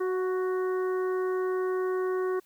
harmonic tone with a mistuned harmonic, 371.3 Hz, F#4, 6 cents sharp, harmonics 1 / 2 / 3 / 4 / 5, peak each -26 / -44 / -37 / -43 / -46 dBFS, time 0-2.4 s, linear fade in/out 10 ms, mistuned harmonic 2, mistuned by -28 cents, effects white hiss -64 dBFS RMS until 2.45 s

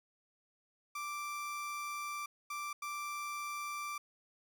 30% pulse tone bursts at uneven times, 1174.7 Hz, D6, in tune, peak -36 dBFS, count 3, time 0.95-2.26 / 2.5-2.73 / 2.82-3.98 s, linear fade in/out 5 ms, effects none

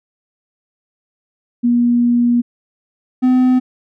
sine / triangle tone pair in turn, 240 / 254.2 Hz, B3 / C4, -49 / -50 cents, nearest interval minor second, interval 99 cents, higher second, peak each -10 / -7 dBFS, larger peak second, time 1.63-2.42 / 3.22-3.6 s, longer first, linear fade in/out 20 ms, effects none

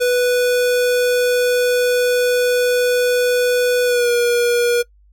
square tone with pitch glide, 493.1 to 479.3 Hz, B4 to A#4, -3 to +48 cents, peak -14 dBFS, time 0-4.83 s, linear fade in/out 20 ms, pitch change -49 cents, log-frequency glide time 3.85-4.1 s, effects noise-tail reverb RT60 0.1 s tail -22 dB re dry + added 50 Hz sine -48 dBFS peak until 5.12 s

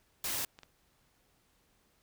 white noise, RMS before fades -35 dBFS, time 0.24-0.45 s, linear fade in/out 2 ms
clicks, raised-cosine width 0.2 ms, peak -33 dBFS, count 2, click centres 0.589 / 0.633 s
effects pink hiss -71 dBFS RMS until 2.02 s

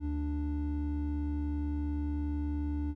triangle tone pair together, 74.17 / 293.7 Hz, D2 / D4, +18 / 0 cents, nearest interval 2 octaves, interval 2382 cents, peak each -30 / -33 dBFS, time 0-2.95 s, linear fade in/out 50 ms, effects none

